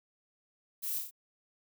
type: noise with echo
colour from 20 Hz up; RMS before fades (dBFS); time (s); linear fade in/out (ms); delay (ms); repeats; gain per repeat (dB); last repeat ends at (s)
violet; -37; 0.82-1; 20; 28; 4; -3; 1.112
effects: none